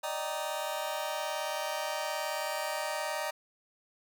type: chord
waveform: sawtooth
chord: Eb major seventh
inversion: third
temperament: just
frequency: 583.4 / 622.3 / 777.8 / 933.4 Hz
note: D5 / Eb5 / G5 / Bb5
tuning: -12 / 0 / -14 / +2 cents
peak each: -35 / -33 / -36 / -34 dBFS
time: 0.03-3.31 s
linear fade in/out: 10 ms
effects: none